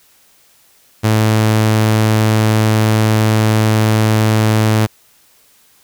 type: tone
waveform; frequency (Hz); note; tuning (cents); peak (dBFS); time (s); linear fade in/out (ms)
sawtooth; 109; A2; -16; -6; 1.03-4.87; 20
effects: white hiss -51 dBFS RMS until 5.83 s